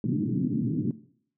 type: band-pass noise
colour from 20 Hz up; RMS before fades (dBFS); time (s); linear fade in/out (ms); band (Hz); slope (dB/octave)
white; -27; 0.04-0.91; 2; 120 to 300; 48
effects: noise-tail reverb RT60 0.6 s tail -18 dB re dry